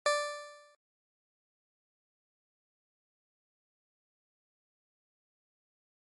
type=tone with exponential decay; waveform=20% pulse; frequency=587.3 Hz; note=D5; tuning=in tune; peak=-18 dBFS; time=0.06-0.75 s; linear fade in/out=2 ms; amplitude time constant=150 ms; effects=low-pass 12000 Hz 12 dB/octave + MP3 48 kbps

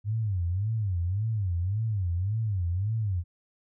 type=tone with vibrato; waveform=sine; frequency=98.3 Hz; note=G2; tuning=5 cents sharp; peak=-25 dBFS; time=0.04-3.24 s; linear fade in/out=50 ms; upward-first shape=sine; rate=1.8 Hz; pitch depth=240 cents each way; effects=none

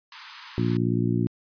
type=high-pass noise; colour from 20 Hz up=pink; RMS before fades=-42 dBFS; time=0.12-0.77 s; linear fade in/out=2 ms; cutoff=890 Hz; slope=96 dB/octave
type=harmonic tone; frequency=58.6 Hz; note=A#1; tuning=10 cents sharp; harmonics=2 / 3 / 4 / 5 / 6; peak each=-25 / -27 / -28 / -29 / -30 dBFS; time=0.58-1.27 s; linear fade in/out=0 ms
effects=resampled to 11025 Hz

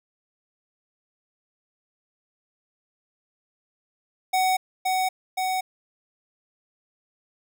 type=tone with echo; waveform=square; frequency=748 Hz; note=F#5; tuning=19 cents sharp; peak=-20 dBFS; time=4.33-4.57 s; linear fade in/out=10 ms; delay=520 ms; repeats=2; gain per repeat=-2 dB; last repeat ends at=5.61 s; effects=none

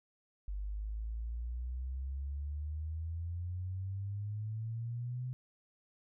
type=exponential sweep; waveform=sine; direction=up; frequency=48.78 to 128.1 Hz; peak=-36 dBFS; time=0.48-5.33 s; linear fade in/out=0 ms; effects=none

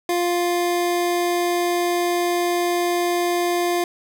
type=tone; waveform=25% pulse; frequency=350 Hz; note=F4; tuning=4 cents sharp; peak=-15 dBFS; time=0.09-3.84 s; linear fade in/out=2 ms; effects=none

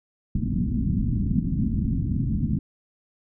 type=low-pass noise; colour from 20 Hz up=white; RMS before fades=-24 dBFS; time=0.35-2.59 s; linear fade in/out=5 ms; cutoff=250 Hz; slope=48 dB/octave; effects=none

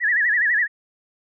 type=tone with vibrato; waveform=sine; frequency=1810 Hz; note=A6; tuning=48 cents sharp; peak=-16 dBFS; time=0-0.68 s; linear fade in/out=50 ms; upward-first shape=sine; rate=12 Hz; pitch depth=150 cents each way; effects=none

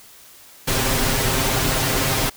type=noise with comb filter; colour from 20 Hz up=pink; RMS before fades=-20 dBFS; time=0.67-2.3 s; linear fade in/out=10 ms; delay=7.6 ms; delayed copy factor=+0.65; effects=white hiss -46 dBFS RMS until 2.36 s

